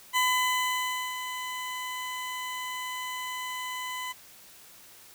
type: tone with ADSR envelope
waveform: 20% pulse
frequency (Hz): 1007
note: B5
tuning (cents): +33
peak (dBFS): -17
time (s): 0.13-4.13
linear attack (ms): 35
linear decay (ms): 970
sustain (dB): -11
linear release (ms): 18
effects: white hiss -52 dBFS RMS until 5.14 s